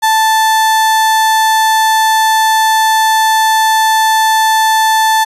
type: tone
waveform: 35% pulse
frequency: 880 Hz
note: A5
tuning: in tune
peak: -6 dBFS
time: 0.02-5.25 s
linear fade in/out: 20 ms
effects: resampled to 32000 Hz